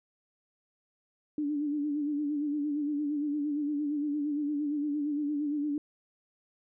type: tone with vibrato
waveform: sine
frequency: 293.7 Hz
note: D4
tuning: in tune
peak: -28 dBFS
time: 1.38-5.78 s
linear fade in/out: 2 ms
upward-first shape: sine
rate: 8.7 Hz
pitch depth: 55 cents each way
effects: none